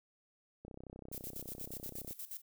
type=click train; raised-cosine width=2 ms; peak=-35 dBFS; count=48; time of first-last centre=0.65-2.11 s; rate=32.2 Hz
type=noise with tremolo; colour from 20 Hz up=violet; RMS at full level=-44 dBFS; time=1.12-2.42 s; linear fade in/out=10 ms; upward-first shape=square; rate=8.4 Hz; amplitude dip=80%
effects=none